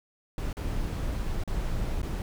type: noise with dropouts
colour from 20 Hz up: brown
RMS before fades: -30 dBFS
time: 0.38-2.22 s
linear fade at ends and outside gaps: 1 ms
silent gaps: 0.529-0.569 / 1.437-1.476 / 2.017-2.029 s
effects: none